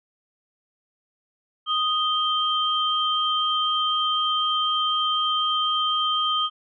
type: tone pair together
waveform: sine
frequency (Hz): 1244.5 / 3148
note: D#6 / G7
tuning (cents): 0 / +7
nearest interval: octave + major third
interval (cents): 1607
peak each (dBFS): -23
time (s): 1.66-6.5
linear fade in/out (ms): 50
effects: none